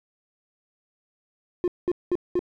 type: tone bursts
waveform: triangle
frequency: 355.4 Hz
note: F4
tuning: 30 cents sharp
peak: -17 dBFS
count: 4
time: 1.64-2.392 s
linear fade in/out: 0 ms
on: 38 ms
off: 200 ms
effects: tanh soft clip ceiling -14 dBFS